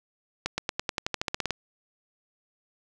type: accelerating click train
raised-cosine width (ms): 0.2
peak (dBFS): -10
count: 14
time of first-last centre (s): 0.46-1.507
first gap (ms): 120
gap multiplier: 0.93
effects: none